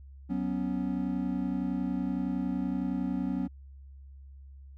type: chord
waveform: triangle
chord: F# suspended fourth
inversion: none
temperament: just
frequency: 185 / 246.7 / 277.5 Hz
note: F#3 / B3 / C#4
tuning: 0 / -2 / +2 cents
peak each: -31 dBFS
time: 0.29-3.48 s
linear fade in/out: 20 ms
effects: added 68 Hz sine -46 dBFS peak until 4.77 s